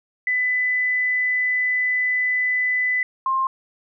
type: tone pair in turn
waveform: sine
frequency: 2000 / 1059.5 Hz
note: B6 / C6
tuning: +21 / +21 cents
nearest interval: major seventh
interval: 1100 cents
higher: first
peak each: -18 / -18 dBFS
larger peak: neither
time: 0.27-3.03 / 3.26-3.47 s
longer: first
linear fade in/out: 2 ms
effects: none